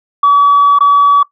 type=tone with dropouts; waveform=sine; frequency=1141 Hz; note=C#6; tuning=50 cents sharp; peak=-3 dBFS; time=0.23-1.23 s; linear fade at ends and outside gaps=5 ms; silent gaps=0.788-0.806 s; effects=noise-tail reverb RT60 0.1 s tail -20 dB re dry + tanh soft clip ceiling -1 dBFS